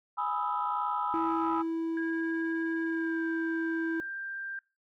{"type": "chord", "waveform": "sine", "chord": "E major seventh", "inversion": "first", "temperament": "equal with one note detuned", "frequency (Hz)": [830.6, 987.8, 1256.8, 1318.5], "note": ["G#5", "B5", "D#6", "E6"], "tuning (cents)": [0, 0, 17, 0], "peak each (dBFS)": [-34, -32, -34, -35], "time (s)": [0.17, 1.63], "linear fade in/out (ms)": 20}
{"type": "tone", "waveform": "triangle", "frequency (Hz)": 328.1, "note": "E4", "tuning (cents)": -8, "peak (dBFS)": -27, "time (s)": [1.14, 4], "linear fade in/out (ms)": 0}
{"type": "tone with pitch glide", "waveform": "sine", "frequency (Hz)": [1631, 1583.7], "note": ["G#6", "G6"], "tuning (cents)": [-32, 17], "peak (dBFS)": -35, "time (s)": [1.97, 4.59], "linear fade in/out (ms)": 2, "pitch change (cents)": -51, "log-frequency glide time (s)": [2.83, 3.24]}
{"effects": ["noise-tail reverb RT60 0.3 s tail -24 dB re dry", "tanh soft clip ceiling -19 dBFS"]}